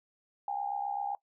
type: tone with amplitude modulation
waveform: sine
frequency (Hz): 809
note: G#5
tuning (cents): -46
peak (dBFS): -28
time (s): 0.48-1.15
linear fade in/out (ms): 2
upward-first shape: sine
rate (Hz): 67.7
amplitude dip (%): 75
effects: noise-tail reverb RT60 0.1 s tail -20 dB re dry